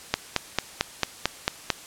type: click train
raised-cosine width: 0.2 ms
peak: -3 dBFS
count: 8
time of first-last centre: 0.14-1.702 s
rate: 4.48 Hz
effects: white hiss -44 dBFS RMS until 1.86 s + low-pass 10000 Hz 12 dB/octave